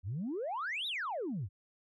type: exponential two-way sweep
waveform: sine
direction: up then down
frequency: 82.41 to 3951 to 82.41 Hz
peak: -33 dBFS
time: 0.03-1.49 s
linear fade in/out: 50 ms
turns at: 0.87 s
effects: tanh soft clip ceiling -31 dBFS